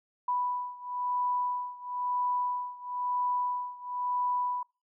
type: beating tone pair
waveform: sine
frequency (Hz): 987.8 / 988.8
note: B5 / B5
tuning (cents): 0 / +2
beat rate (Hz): 1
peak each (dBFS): -31 / -33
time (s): 0.28-4.63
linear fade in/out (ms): 5
effects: noise-tail reverb RT60 0.3 s tail -25 dB re dry